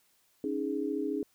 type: chord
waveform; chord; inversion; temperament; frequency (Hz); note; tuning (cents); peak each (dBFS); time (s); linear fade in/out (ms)
sine; C# suspended second; none; equal; 277.2 / 311.1 / 415.3; C#4 / D#4 / G#4; 0 / 0 / 0; -34; 0.44-1.23; 2
effects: white hiss -69 dBFS RMS until 1.34 s